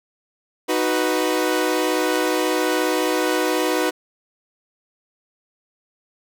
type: chord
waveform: sawtooth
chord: B major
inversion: first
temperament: equal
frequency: 311.1 / 370 / 493.9 Hz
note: D#4 / F#4 / B4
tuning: 0 / 0 / 0 cents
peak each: -19 dBFS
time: 0.68-3.91 s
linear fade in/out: 20 ms
effects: none